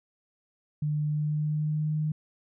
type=tone with pitch glide; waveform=sine; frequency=150 to 153.51 Hz; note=D3 to D#3; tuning=+37 to -23 cents; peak=-25 dBFS; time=0.82-2.12 s; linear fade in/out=5 ms; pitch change=+40 cents; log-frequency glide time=1.09-1.94 s; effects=none